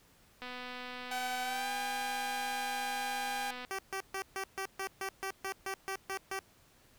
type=click train; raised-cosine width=0.3 ms; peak=-28 dBFS; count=805; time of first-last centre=0.42-3.649 s; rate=249 Hz
type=tone with pitch glide; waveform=sawtooth; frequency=759 to 804.1 Hz; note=F#5 to G5; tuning=+44 to +44 cents; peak=-31 dBFS; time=1.11-3.51 s; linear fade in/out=5 ms; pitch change=+100 cents; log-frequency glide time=1.43-1.71 s
type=tone bursts; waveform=10% pulse; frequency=386.3 Hz; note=G4; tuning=25 cents flat; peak=-27 dBFS; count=13; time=3.71-6.391 s; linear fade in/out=0 ms; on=77 ms; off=140 ms
effects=pink hiss -64 dBFS RMS until 6.98 s